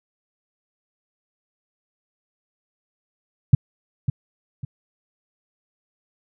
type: tone with echo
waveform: sine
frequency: 130.81 Hz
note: C3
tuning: in tune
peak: -5 dBFS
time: 3.53-3.55 s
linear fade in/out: 5 ms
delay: 550 ms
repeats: 2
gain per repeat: -10 dB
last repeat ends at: 4.65 s
effects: none